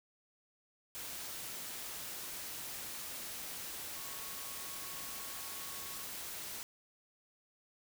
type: tone in noise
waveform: sine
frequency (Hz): 1103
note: C#6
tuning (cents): -9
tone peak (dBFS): -55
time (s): 3.96-6.04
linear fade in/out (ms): 0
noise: white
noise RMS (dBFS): -44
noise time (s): 0.95-6.63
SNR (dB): -14
effects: none